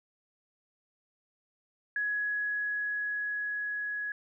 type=tone with level ramp; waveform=sine; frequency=1677 Hz; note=G#6; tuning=16 cents sharp; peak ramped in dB=-28 to -32 dBFS; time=1.96-4.12 s; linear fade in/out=2 ms; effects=none